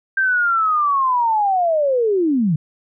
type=linear sweep; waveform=sine; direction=down; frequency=1580 to 142.6 Hz; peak=-14 dBFS; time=0.17-2.56 s; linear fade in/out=5 ms; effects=none

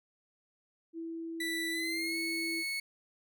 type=tone; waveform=sine; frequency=329.6 Hz; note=E4; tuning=in tune; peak=-37 dBFS; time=0.93-2.64 s; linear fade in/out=50 ms
type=tone with pitch glide; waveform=30% pulse; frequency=1974 to 2203 Hz; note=B6 to C#7; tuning=-1 to -11 cents; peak=-31 dBFS; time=1.4-2.8 s; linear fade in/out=5 ms; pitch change=+190 cents; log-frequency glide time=1.71-2.17 s
effects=none

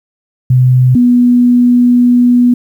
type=tone pair in turn; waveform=sine; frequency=127.1 / 244.4 Hz; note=C3 / B3; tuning=-50 / -18 cents; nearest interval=major seventh; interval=1132 cents; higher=second; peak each=-4 dBFS; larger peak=neither; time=0.5-0.95 / 0.95-2.54 s; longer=second; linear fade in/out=5 ms; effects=7-bit

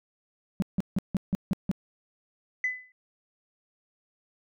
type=tone bursts; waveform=sine; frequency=190.7 Hz; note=G3; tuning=47 cents flat; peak=-20 dBFS; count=7; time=0.6-1.714 s; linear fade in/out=0 ms; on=22 ms; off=160 ms
type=tone with exponential decay; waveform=sine; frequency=2008 Hz; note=B6; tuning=28 cents sharp; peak=-21 dBFS; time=2.64-2.92 s; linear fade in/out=2 ms; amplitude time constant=59 ms
effects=tanh soft clip ceiling -19 dBFS

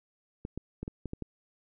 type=clicks; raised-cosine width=3 ms; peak=-23 dBFS; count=7; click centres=0.451 / 0.576 / 0.83 / 0.879 / 1.057 / 1.134 / 1.223 s; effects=none

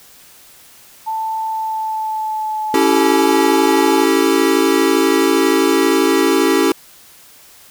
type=tone with pitch glide; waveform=sine; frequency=884 to 851.9 Hz; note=A5 to G#5; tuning=+8 to +44 cents; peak=-18 dBFS; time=1.06-4.05 s; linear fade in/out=20 ms; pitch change=-64 cents; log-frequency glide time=1.46-3.19 s
type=chord; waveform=square; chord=A dominant seventh; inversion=first; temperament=equal with one note detuned; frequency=277.2 / 329.6 / 387.5 / 440 Hz; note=C#4 / E4 / G4 / A4; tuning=0 / 0 / -20 / 0 cents; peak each=-18 / -17 / -17 / -20 dBFS; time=2.74-6.72 s; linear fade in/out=2 ms
effects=white hiss -44 dBFS RMS until 7.7 s

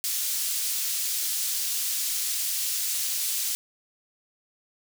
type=high-pass noise; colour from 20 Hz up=pink; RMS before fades=-28 dBFS; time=0.04-3.55 s; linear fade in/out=0 ms; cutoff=5200 Hz; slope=12 dB/octave; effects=none

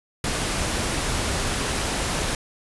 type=noise; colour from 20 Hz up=pink; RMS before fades=-25 dBFS; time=0.24-2.35 s; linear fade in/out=2 ms; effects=resampled to 24000 Hz

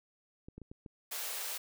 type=clicks; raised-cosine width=3 ms; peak=-34 dBFS; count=5; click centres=0.485 / 0.58 / 0.617 / 0.715 / 0.862 s
type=high-pass noise; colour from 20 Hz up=white; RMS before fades=-39 dBFS; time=1.11-1.58 s; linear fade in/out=10 ms; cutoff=410 Hz; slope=48 dB/octave
effects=none

